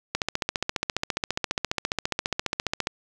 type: click train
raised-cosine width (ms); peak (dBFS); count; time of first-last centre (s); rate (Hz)
0.2; -7; 41; 0.15-2.871; 14.7
effects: none